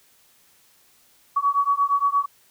sine beating tone pair, 1126 / 1134.6 Hz, C#6 / C#6, +27 / +40 cents, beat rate 8.6 Hz, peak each -21 dBFS, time 1.36-2.26 s, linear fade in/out 10 ms, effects white hiss -58 dBFS RMS until 2.5 s

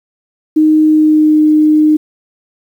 sine tone with pitch glide, 309.9 to 306.3 Hz, D#4 to D#4, -7 to -27 cents, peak -5 dBFS, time 0.56-1.97 s, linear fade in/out 10 ms, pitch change -20 cents, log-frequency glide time 0.82-1.39 s, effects 7-bit

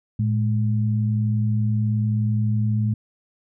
sine tone pair together, 111.46 / 210.4 Hz, A2 / G#3, +23 / +23 cents, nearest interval major seventh, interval 1100 cents, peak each -19 / -25 dBFS, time 0.19-2.94 s, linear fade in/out 5 ms, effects none

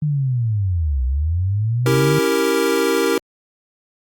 sine linear two-way sweep, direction down then up, 154.1 to 61.2 to 152.1 Hz, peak -16 dBFS, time 0.02-2.19 s, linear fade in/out 5 ms, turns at 1.04 s
square chord, C# diminished seventh, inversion none, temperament equal, 277.2 / 329.6 / 392 / 466.2 Hz, C#4 / E4 / G4 / Bb4, 0 / 0 / 0 / 0 cents, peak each -25 / -23 / -21 / -20 dBFS, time 1.86-3.18 s, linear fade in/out 2 ms
effects Opus 32 kbps

